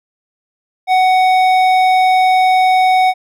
triangle tone with hard clipping, 745 Hz, F#5, 12 cents sharp, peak -10 dBFS, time 0.87-3.14 s, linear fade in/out 50 ms, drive 14 dB, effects none

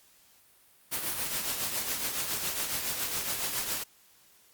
white noise with tremolo, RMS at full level -30 dBFS, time 0.91-3.84 s, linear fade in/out 20 ms, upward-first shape triangle, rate 7.2 Hz, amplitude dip 55%, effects white hiss -61 dBFS RMS until 4.53 s + Opus 48 kbps

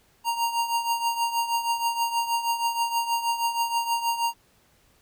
square tone with tremolo, 932.3 Hz, A#5, in tune, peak -21 dBFS, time 0.24-4.34 s, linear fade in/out 50 ms, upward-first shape triangle, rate 6.3 Hz, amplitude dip 75%, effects pink hiss -62 dBFS RMS until 5.01 s

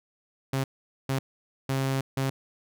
sawtooth tone bursts at uneven times, 134.4 Hz, C3, 47 cents sharp, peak -21 dBFS, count 4, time 0.53-0.64 / 1.09-1.19 / 1.69-2.01 / 2.17-2.3 s, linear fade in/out 5 ms, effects none

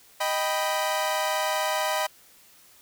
sawtooth chord, Eb augmented, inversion none, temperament equal, 622.3 / 784 / 987.8 Hz, Eb5 / G5 / B5, 0 / 0 / 0 cents, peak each -24 / -26 / -25 dBFS, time 0.2-2.07 s, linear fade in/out 10 ms, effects white hiss -55 dBFS RMS until 2.81 s

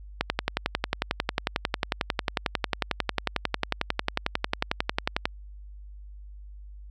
click train, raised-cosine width 0.3 ms, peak -7 dBFS, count 57, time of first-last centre 0.21-5.255 s, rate 11.1 Hz, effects added 50 Hz sine -41 dBFS peak until 6.9 s

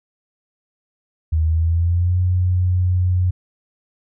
sine tone with pitch glide, 79.4 to 90.68 Hz, D#2 to F#2, +36 to -34 cents, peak -14 dBFS, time 1.32-3.31 s, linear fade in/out 10 ms, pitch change +230 cents, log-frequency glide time 1.45-2.19 s, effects none

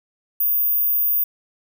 sine tone, 14917 Hz, A#9, in tune, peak -16 dBFS, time 0.4-1.24 s, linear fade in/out 5 ms, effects none

